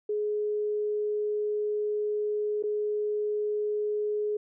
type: tone with dropouts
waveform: sine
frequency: 420 Hz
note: G#4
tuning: 19 cents sharp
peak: -26 dBFS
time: 0.09-4.37 s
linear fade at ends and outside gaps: 5 ms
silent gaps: 2.626-2.636 s
effects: none